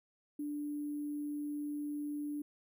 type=tone with sample-and-hold; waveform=sine; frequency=293.7 Hz; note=D4; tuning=in tune; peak=-36 dBFS; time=0.39-2.42 s; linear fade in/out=5 ms; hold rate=11025 Hz; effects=none